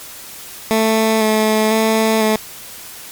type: tone with vibrato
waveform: 15% pulse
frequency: 218.9 Hz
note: A3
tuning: 9 cents flat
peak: -6 dBFS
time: 0.71-2.36 s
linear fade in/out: 0 ms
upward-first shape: square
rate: 1 Hz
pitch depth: 16 cents each way
effects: white hiss -34 dBFS RMS until 3.11 s + MP3 96 kbps

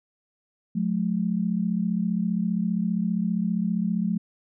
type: tone pair together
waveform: sine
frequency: 180 / 215.1 Hz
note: F#3 / A3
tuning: -47 / -39 cents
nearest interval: minor third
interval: 308 cents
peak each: -25 dBFS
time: 0.75-4.18 s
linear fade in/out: 10 ms
effects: none

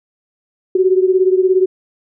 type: beating tone pair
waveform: sine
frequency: 370 / 387 Hz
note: F#4 / G4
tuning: 0 / -22 cents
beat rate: 17 Hz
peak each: -11 / -15 dBFS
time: 0.75-1.66 s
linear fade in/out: 5 ms
effects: none

